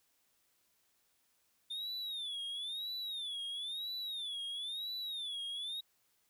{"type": "tone with vibrato", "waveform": "triangle", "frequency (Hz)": 3597, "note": "A7", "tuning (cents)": 37, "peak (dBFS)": -37, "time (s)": [1.7, 5.81], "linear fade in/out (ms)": 10, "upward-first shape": "sine", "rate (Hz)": 1, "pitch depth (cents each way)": 170, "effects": ["white hiss -75 dBFS RMS until 6.29 s"]}